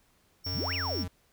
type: tone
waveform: square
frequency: 5470 Hz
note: F8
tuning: 37 cents flat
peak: -34 dBFS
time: 0.44-1.04 s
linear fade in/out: 20 ms
type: tone with vibrato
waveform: square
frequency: 88.9 Hz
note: F2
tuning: 31 cents sharp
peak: -35 dBFS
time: 0.46-1.08 s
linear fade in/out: 5 ms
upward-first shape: sine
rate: 4 Hz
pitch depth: 25 cents each way
type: exponential two-way sweep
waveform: sine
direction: up then down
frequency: 65.41 to 3012 to 160.1 Hz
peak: -33 dBFS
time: 0.51-1.06 s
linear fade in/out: 20 ms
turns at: 0.74 s
effects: pink hiss -67 dBFS RMS until 1.32 s